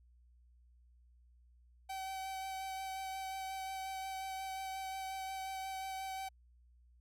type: tone with vibrato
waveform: 45% pulse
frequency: 766 Hz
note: G5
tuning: 40 cents flat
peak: -40 dBFS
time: 1.89-6.29 s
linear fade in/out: 10 ms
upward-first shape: sine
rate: 5.6 Hz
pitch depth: 12 cents each way
effects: added 60 Hz sine -62 dBFS peak until 7 s